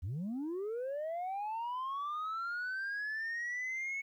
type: linear sweep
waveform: sine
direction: up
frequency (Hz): 75 to 2217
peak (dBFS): -33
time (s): 0.02-4.02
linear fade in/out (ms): 20
effects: tanh soft clip ceiling -34 dBFS + 12-bit